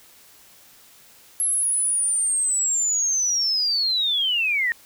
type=linear sweep; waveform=sine; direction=down; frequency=11175 to 1825 Hz; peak=-19 dBFS; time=1.4-4.72 s; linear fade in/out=0 ms; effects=white hiss -51 dBFS RMS until 4.85 s